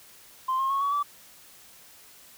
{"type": "tone with pitch steps", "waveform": "sine", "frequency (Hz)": [1043, 1070.5, 1098.7, 1127.6, 1157.3], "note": ["C6", "C6", "C#6", "C#6", "D6"], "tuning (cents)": [-6, 39, -16, 29, -26], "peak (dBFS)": -22, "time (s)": [0.48, 1.03], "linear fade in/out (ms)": 10, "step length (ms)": 110, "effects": ["tanh soft clip ceiling -20 dBFS", "white hiss -52 dBFS RMS until 2.37 s"]}